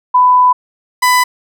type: tone pair in turn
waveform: sine / 30% pulse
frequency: 998 / 998 Hz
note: B5 / B5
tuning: +18 / +18 cents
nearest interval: unison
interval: 0 cents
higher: neither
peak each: -5 dBFS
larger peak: neither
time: 0.14-0.53 / 1.02-1.24 s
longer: first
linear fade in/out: 10 ms
effects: none